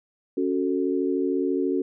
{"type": "chord", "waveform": "sine", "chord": "F# minor", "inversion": "second", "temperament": "just", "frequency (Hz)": [277.5, 370, 444], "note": ["C#4", "F#4", "A4"], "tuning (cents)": [2, 0, 16], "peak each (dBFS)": [-25, -25, -29], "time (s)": [0.37, 1.82], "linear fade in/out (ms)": 5, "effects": []}